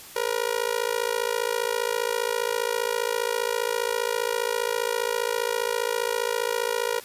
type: tone with amplitude modulation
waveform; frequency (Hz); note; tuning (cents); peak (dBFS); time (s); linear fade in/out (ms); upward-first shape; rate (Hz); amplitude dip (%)
sawtooth; 476.6; A#4; +38; -16; 0.16-7; 5; sine; 55; 100
effects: white hiss -44 dBFS RMS until 7.04 s + resampled to 32000 Hz